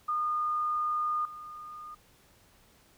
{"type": "tone with level steps", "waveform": "sine", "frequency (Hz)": 1221, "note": "D#6", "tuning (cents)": -33, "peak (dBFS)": [-27, -41], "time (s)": [0.08, 1.95], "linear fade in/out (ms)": 10, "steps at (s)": 1.25, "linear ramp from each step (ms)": 2, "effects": ["pink hiss -62 dBFS RMS until 2.97 s"]}